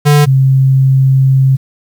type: tone pair in turn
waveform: square / sine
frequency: 146.83 / 133.48 Hz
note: D3 / C3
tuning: 0 / +35 cents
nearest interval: major second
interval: 165 cents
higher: first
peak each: -5 dBFS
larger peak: neither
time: 0.05-0.26 / 0.26-1.57 s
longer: second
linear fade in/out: 20 ms
effects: 7-bit